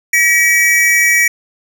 square tone pair together, 1918 / 2285 Hz, A#6 / D7, +49 / -48 cents, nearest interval minor third, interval 303 cents, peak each -12 dBFS, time 0.13-1.28 s, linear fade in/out 5 ms, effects none

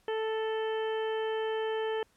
harmonic tone, 440 Hz, A4, in tune, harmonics 1 / 2 / 3 / 4 / 5 / 6 / 7, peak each -30 / -38 / -47 / -42 / -53 / -51 / -45 dBFS, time 0.08-2.03 s, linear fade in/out 2 ms, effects pink hiss -68 dBFS RMS until 2.16 s + low-pass 12000 Hz 12 dB/octave

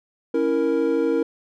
triangle chord, A# diminished, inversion first, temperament equal, 277.2 / 329.6 / 466.2 Hz, C#4 / E4 / A#4, 0 / 0 / 0 cents, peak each -23 / -21 / -19 dBFS, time 0.34-1.23 s, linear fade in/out 5 ms, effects none

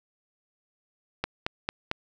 click train, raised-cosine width 0.3 ms, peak -11 dBFS, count 4, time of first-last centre 1.24-1.914 s, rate 4.45 Hz, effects none

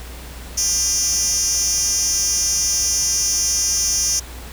10% pulse tone with high-pass filter, 399.8 Hz, G4, 34 cents sharp, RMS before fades -19 dBFS, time 0.57-4.2 s, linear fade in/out 10 ms, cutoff 6000 Hz, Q 4.9, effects added 60 Hz sine -34 dBFS peak until 4.52 s + pink hiss -38 dBFS RMS until 4.52 s

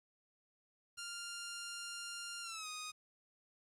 10% pulse tone with pitch glide, 1396.9 to 1244.5 Hz, F6 to D#6, 0 to 0 cents, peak -35 dBFS, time 0.97-2.92 s, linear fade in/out 20 ms, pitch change -200 cents, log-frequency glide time 2.42-2.68 s, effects resampled to 32000 Hz + 11-bit

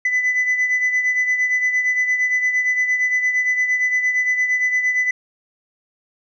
sine beating tone pair, 2000 / 2008.7 Hz, B6 / B6, +21 / +29 cents, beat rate 8.7 Hz, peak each -15 / -22 dBFS, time 0.05-5.11 s, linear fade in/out 5 ms, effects tanh soft clip ceiling -13 dBFS

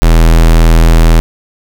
square tone, 41 Hz, E1, 9 cents flat, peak -3 dBFS, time 0.02-1.2 s, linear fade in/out 0 ms, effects none

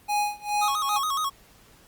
square tone with tremolo, 830 Hz, G#5, 1 cent flat, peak -22 dBFS, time 0.08-0.99 s, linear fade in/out 20 ms, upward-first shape sine, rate 2.4 Hz, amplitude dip 95%
square tone with vibrato, 1174.7 Hz, D6, in tune, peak -25 dBFS, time 0.61-1.3 s, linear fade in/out 20 ms, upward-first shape square, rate 7.1 Hz, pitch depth 110 cents each way
effects pink hiss -55 dBFS RMS until 1.87 s + Opus 32 kbps

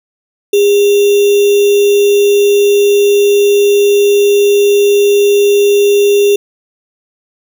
sine tone with sample-and-hold, 406.1 Hz, G#4, 39 cents flat, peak -5 dBFS, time 0.53-6.36 s, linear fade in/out 5 ms, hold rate 3150 Hz, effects none

